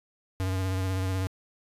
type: tone with vibrato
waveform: square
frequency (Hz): 94.1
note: F#2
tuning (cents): +30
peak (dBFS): -27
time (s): 0.4-1.27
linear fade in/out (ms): 0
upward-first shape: triangle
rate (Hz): 16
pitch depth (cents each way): 34
effects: resampled to 32000 Hz

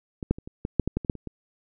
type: clicks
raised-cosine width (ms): 3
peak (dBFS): -19 / -8 / -25 / -25 / -15 / -6 / -12 / -12 / -21 / -8 / -26 / -21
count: 12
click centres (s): 0.228 / 0.31 / 0.385 / 0.475 / 0.651 / 0.797 / 0.876 / 0.97 / 1.048 / 1.098 / 1.153 / 1.273
effects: none

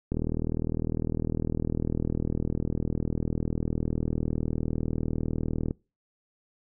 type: click train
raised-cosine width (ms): 3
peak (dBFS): -15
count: 224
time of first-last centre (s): 0.12-5.709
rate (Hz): 39.9
effects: noise-tail reverb RT60 0.3 s tail -24 dB re dry

